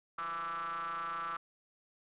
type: ring-modulated tone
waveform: square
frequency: 82.41 Hz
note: E2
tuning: in tune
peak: -34 dBFS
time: 0.18-1.37 s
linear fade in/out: 5 ms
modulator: 1250 Hz
effects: resampled to 8000 Hz